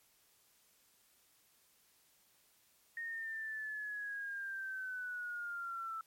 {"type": "linear sweep", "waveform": "sine", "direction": "down", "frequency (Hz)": [1855, 1318.5], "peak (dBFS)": -39, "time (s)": [2.97, 6.01], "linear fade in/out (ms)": 2, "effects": ["white hiss -70 dBFS RMS until 6.06 s", "MP3 64 kbps"]}